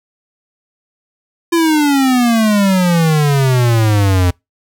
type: exponential sweep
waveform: square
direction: down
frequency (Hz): 342.7 to 87.31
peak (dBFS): -10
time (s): 1.52-4.31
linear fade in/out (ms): 10
effects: noise-tail reverb RT60 0.2 s tail -26 dB re dry